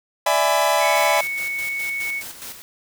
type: chord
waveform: 40% pulse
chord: E dominant seventh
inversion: third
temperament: equal with one note detuned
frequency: 587.3 / 659.3 / 830.6 / 1001.6 Hz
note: D5 / E5 / G#5 / B5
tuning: 0 / 0 / 0 / +24 cents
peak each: -21 dBFS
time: 0.26-1.21 s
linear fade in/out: 5 ms
type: tone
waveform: sine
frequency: 2217 Hz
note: C#7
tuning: in tune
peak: -23 dBFS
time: 0.79-2.23 s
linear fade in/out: 50 ms
type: noise with tremolo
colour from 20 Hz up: white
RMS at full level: -34 dBFS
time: 0.96-2.62 s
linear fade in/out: 0 ms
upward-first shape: square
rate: 4.8 Hz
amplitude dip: 55%
effects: none